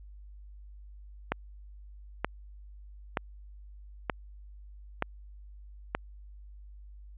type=click train; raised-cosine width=0.5 ms; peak=-12 dBFS; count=6; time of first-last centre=1.32-5.95 s; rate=1.08 Hz; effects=added 50 Hz sine -46 dBFS peak until 7.17 s + resampled to 8000 Hz